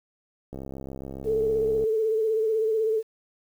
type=click train; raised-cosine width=2 ms; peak=-24 dBFS; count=89; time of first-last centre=0.53-1.84 s; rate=67.2 Hz
type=tone with vibrato; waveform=sine; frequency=440 Hz; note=A4; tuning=in tune; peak=-21 dBFS; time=1.24-3.03 s; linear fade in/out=50 ms; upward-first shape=sine; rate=16 Hz; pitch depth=41 cents each way
effects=9-bit